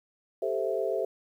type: chord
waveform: sine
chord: A minor seventh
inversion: third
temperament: equal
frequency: 392 / 440 / 523.3 / 659.3 Hz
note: G4 / A4 / C5 / E5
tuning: 0 / 0 / 0 / 0 cents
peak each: -32 dBFS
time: 0.42-1.05 s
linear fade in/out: 5 ms
effects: 10-bit